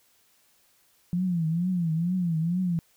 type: tone with vibrato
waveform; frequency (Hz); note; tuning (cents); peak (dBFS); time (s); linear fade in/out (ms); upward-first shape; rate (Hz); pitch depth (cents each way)
sine; 171.5; F3; -31; -23; 1.13-2.79; 0; triangle; 2.2; 160
effects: white hiss -64 dBFS RMS until 2.96 s